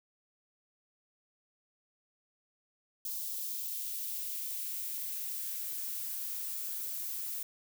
violet noise with high-pass filter sweep, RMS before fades -38 dBFS, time 3.05-7.43 s, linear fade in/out 2 ms, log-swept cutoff 4000 to 720 Hz, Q 1.3, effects none

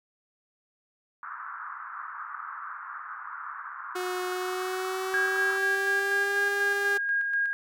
pink band-pass noise, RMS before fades -39 dBFS, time 1.23-5.58 s, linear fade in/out 0 ms, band 1100 to 1500 Hz, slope 48 dB/octave
sawtooth tone with pitch glide, 364.3 to 401.9 Hz, F#4 to G4, -27 to +43 cents, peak -26 dBFS, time 3.95-6.98 s, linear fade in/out 10 ms, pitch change +170 cents, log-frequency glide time 4.27-6.43 s
sine tone with tremolo, 1628 Hz, G#6, 35 cents flat, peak -23 dBFS, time 5.14-7.53 s, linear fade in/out 0 ms, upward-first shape square, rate 4.1 Hz, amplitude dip 35%
effects none

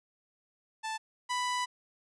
sawtooth tone pair in turn, 880 / 991.2 Hz, A5 / B5, 0 / +6 cents, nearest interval major second, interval 206 cents, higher second, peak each -30 / -26 dBFS, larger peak second, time 0.83-0.98 / 1.29-1.66 s, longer second, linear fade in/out 20 ms, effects resampled to 22050 Hz

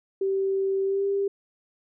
sine tone with pitch glide, 387.8 to 396.9 Hz, G4 to G4, -19 to +22 cents, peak -22 dBFS, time 0.21-1.28 s, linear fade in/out 5 ms, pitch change +41 cents, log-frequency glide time 0.84-1.05 s, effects none

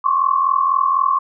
sine tone cluster, 1055 / 1099 / 1139 Hz, C6 / C#6 / C#6, +14 / -15 / +47 cents, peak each -18 dBFS, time 0.04-1.19 s, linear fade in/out 10 ms, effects none

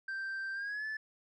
sine tone with pitch glide, 1568 to 1739.8 Hz, G6 to A6, 0 to -20 cents, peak -33 dBFS, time 0.08-0.97 s, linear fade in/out 5 ms, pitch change +180 cents, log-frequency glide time 0.53-0.86 s, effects tanh soft clip ceiling -35 dBFS

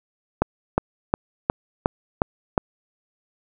click train, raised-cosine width 1 ms, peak -3 dBFS, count 7, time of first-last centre 0.42-2.578 s, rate 2.78 Hz, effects none

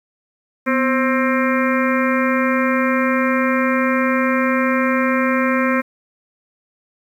harmonic tone with a mistuned harmonic, 264.7 Hz, C4, 20 cents sharp, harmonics 1 / 2 / 4 / 5 / 6 / 7 / 8 / 9, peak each -18 / -21 / -24 / -25 / -26 / -26 / -27 / -28 dBFS, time 0.66-5.82 s, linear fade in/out 20 ms, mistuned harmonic 1, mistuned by -94 cents, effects 8-bit

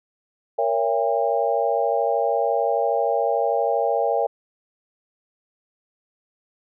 sine chord, A# diminished seventh, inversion none, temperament just, 466.2 / 559.4 / 671.3 / 805.5 Hz, A#4 / C#5 / E5 / G5, 0 / +16 / +31 / +47 cents, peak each -24 dBFS, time 0.58-4.27 s, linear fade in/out 10 ms, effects none

